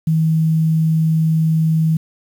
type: tone with quantisation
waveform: sine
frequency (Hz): 160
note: D#3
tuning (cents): +49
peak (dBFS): -12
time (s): 0.07-1.97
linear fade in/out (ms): 5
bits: 7
effects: none